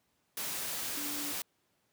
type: tone in noise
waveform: sine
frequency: 291.8 Hz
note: D4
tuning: 11 cents flat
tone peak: -42 dBFS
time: 0.97-1.32 s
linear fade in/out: 2 ms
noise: white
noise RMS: -37 dBFS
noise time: 0.37-1.42 s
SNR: -8 dB
effects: pink hiss -75 dBFS RMS until 1.92 s + high-pass 100 Hz 12 dB/octave